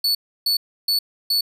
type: tone bursts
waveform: 45% pulse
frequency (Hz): 4448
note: C#8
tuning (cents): +5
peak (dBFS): -16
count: 4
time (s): 0.04-1.41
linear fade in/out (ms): 5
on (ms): 110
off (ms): 310
effects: resampled to 32000 Hz